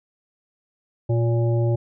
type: harmonic tone with a mistuned harmonic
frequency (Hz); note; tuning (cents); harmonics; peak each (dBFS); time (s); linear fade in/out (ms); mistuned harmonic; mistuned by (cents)
117.8; A#2; +19; 1 / 3 / 5 / 7; -18 / -26 / -29 / -38; 1.09-1.76; 10; 5; -43
effects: none